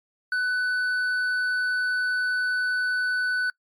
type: tone with hard clipping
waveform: sine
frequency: 1495 Hz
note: F#6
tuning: 17 cents sharp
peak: -23 dBFS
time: 0.32-3.5 s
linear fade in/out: 2 ms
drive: 4 dB
effects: noise-tail reverb RT60 0.1 s tail -25 dB re dry + MP3 64 kbps